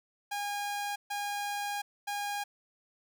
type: tone bursts at uneven times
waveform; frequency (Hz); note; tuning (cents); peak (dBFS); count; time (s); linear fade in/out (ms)
sawtooth; 816; G#5; -31; -29; 3; 0.31-0.96 / 1.1-1.82 / 2.07-2.44; 10
effects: none